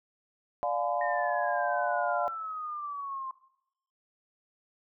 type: chord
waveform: sine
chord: D diminished seventh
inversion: none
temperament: just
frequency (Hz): 587.3 / 704.8 / 845.8 / 1014.9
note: D5 / F5 / Ab5 / Cb6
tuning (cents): 0 / +16 / +31 / +47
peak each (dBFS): -32 / -30 / -36 / -35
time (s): 0.63-2.28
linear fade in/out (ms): 0
type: exponential sweep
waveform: sine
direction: down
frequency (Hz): 1846 to 1046.5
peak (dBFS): -34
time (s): 1.01-3.31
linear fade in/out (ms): 2
effects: noise-tail reverb RT60 0.8 s tail -19 dB re dry